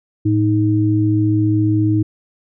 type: tone pair together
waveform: sine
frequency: 109.42 / 313.8 Hz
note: A2 / D#4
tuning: -9 / +15 cents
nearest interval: octave + tritone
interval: 1824 cents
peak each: -15 dBFS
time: 0.25-2.03 s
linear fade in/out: 10 ms
effects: none